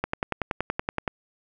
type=click train; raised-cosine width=0.5 ms; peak=-10 dBFS; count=12; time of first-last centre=0.04-1.078 s; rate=10.6 Hz; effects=none